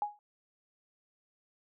sine tone with exponential decay, 830.6 Hz, G#5, in tune, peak -26 dBFS, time 0.02-0.19 s, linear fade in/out 1 ms, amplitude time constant 36 ms, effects none

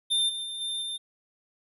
square tone with level steps, 3595 Hz, A7, 36 cents sharp, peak -23 / -32 / -34 / -30 / -32 dBFS, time 0.1-0.98 s, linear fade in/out 20 ms, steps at 0.28 / 0.43 / 0.6 / 0.81 s, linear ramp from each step 20 ms, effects resampled to 32000 Hz

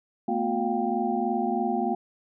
sine tone cluster, 221.4 / 244.6 / 360.3 / 709 / 787 Hz, A3 / B3 / F#4 / F5 / G5, +11 / -16 / -46 / +26 / +7 cents, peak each -30 dBFS, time 0.28-1.95 s, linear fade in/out 5 ms, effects none

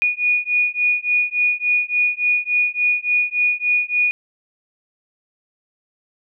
sine beating tone pair, 2455 / 2458.5 Hz, D#7 / D#7, -24 / -21 cents, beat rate 3.5 Hz, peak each -19 dBFS, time 0.02-4.11 s, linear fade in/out 0 ms, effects none

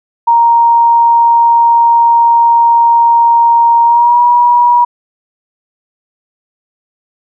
sine tone with pitch glide, 934 to 963 Hz, A#5 to B5, +3 to -44 cents, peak -4 dBFS, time 0.27-4.85 s, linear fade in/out 10 ms, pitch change +53 cents, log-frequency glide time 3.84-4.2 s, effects none

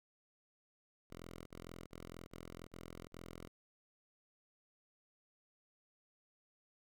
5% pulse tone bursts, 42.55 Hz, F1, 44 cents flat, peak -38 dBFS, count 6, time 1.1-3.48 s, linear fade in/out 10 ms, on 360 ms, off 44 ms, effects none

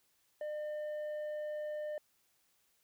sine tone with tanh clipping, 603 Hz, D5, 46 cents sharp, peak -38 dBFS, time 0.41-1.98 s, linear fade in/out 2 ms, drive 5 dB, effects white hiss -74 dBFS RMS until 2.83 s

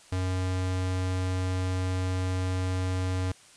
square tone, 92.5 Hz, F#2, in tune, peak -27 dBFS, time 0.12-3.32 s, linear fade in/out 5 ms, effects white hiss -54 dBFS RMS until 3.56 s + resampled to 22050 Hz

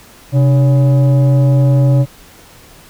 sine tone with frequency modulation, 131.9 Hz, C3, 14 cents sharp, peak -5 dBFS, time 0.32-2.06 s, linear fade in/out 50 ms, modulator 431 Hz, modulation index 0.43, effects tanh soft clip ceiling -5 dBFS + pink hiss -41 dBFS RMS until 2.89 s

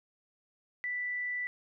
sine tone, 1975.5 Hz, B6, in tune, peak -32 dBFS, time 0.84-1.47 s, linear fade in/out 0 ms, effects none

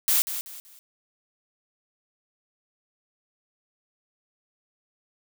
blue noise with echo, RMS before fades -21 dBFS, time 0.08-0.22 s, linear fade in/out 0 ms, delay 190 ms, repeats 3, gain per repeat -10 dB, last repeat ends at 0.79 s, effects none

